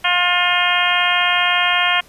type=harmonic tone; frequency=355.2 Hz; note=F4; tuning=29 cents sharp; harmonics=2 / 3 / 4 / 5 / 6 / 7 / 8 / 9; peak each=-22 / -22 / -22 / -22 / -22 / -22 / -22 / -22 dBFS; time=0.04-2.01 s; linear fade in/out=10 ms; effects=pink hiss -48 dBFS RMS until 2.08 s + resampled to 32000 Hz